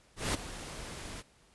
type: noise with ADSR envelope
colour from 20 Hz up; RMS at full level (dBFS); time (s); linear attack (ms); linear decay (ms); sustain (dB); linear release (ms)
pink; -29; 0.16-1.23; 180; 15; -14; 36
effects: pink hiss -64 dBFS RMS until 1.54 s + resampled to 24000 Hz